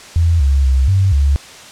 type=tone with pitch steps; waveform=sine; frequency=83.6 / 68.9 / 66 / 96.2 / 70.3 Hz; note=E2 / C#2 / C2 / G2 / C#2; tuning=+25 / -10 / +16 / -32 / +25 cents; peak=-9 dBFS; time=0.16-1.36 s; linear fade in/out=0 ms; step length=240 ms; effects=white hiss -36 dBFS RMS until 1.71 s + low-pass 7000 Hz 12 dB/octave